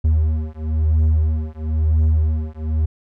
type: beating tone pair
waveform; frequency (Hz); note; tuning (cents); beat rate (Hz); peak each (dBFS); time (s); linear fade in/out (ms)
triangle; 77.7 / 78.7; D#2 / D#2; -2 / +20; 1; -16; 0.04-2.86; 10
effects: none